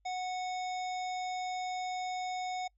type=harmonic tone with a mistuned harmonic; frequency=736 Hz; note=F#5; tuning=9 cents flat; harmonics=1 / 3 / 5 / 7 / 9; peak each=-34 / -44 / -48 / -51 / -53 dBFS; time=0.05-2.68 s; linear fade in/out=10 ms; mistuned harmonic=9; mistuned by=+40 cents; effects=noise-tail reverb RT60 0.1 s tail -26 dB re dry + added 50 Hz sine -69 dBFS peak until 2.77 s